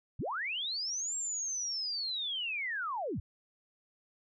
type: linear two-way sweep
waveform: sine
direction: up then down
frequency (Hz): 52.3 to 7540 to 52.3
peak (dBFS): -33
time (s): 0.19-3.2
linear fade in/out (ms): 5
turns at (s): 1.16
effects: none